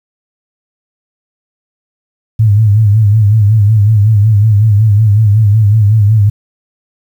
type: tone with vibrato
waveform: sine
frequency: 106 Hz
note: G#2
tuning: 36 cents sharp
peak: -4 dBFS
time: 2.39-6.3 s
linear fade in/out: 10 ms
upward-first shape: sine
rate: 5.4 Hz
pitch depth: 94 cents each way
effects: 7-bit